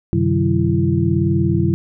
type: tone cluster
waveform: sine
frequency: 93.7 / 130.3 / 151.4 / 190.1 / 334.8 Hz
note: F#2 / C3 / D#3 / F#3 / E4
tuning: +22 / -7 / -47 / +47 / +27 cents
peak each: -20 dBFS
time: 0.13-1.74 s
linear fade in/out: 0 ms
effects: none